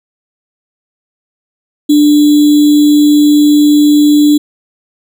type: tone with sample-and-hold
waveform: sine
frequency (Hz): 295.8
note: D4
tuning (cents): +13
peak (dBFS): -3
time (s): 1.89-4.38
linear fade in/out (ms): 10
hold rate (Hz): 3675
effects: none